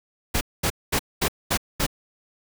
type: noise bursts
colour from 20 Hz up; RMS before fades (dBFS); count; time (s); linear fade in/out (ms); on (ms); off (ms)
pink; -22; 6; 0.34-1.866; 10; 71; 220
effects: none